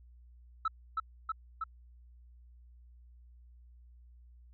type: tone with echo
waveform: sine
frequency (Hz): 1310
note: E6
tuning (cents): -11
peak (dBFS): -26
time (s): 0.65-0.68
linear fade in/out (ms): 5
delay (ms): 320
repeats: 3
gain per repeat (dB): -2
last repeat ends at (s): 1.64
effects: tanh soft clip ceiling -26 dBFS + added 60 Hz sine -54 dBFS peak until 4.53 s